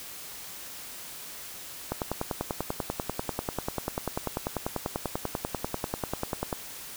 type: click train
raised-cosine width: 1 ms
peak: -14 dBFS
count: 48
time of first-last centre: 1.92-6.528 s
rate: 10.2 Hz
effects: white hiss -42 dBFS RMS until 6.96 s